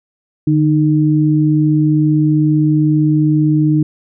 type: tone pair together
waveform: sine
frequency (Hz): 150 / 307.7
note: D3 / D#4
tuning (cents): +37 / -19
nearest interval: octave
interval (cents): 1244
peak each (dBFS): -12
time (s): 0.47-3.83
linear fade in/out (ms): 5
effects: none